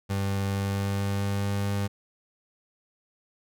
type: tone with pitch glide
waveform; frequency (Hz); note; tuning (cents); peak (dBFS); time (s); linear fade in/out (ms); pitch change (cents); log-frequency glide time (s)
30% pulse; 98.4 to 100.29; G2 to G2; +7 to +40; -23; 0.09-1.88; 20; +33; 0.38-1.68
effects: none